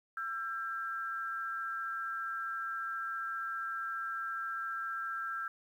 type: tone pair together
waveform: sine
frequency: 1342.6 / 1598 Hz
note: E6 / G6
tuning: +31 / +33 cents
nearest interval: minor third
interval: 302 cents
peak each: -37 / -39 dBFS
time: 0.17-5.48 s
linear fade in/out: 2 ms
effects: 11-bit